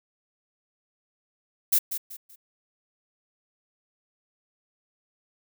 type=noise with echo; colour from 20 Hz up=violet; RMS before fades=-20 dBFS; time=1.72-1.79 s; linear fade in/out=10 ms; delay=190 ms; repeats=3; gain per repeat=-10 dB; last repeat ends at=2.36 s; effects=none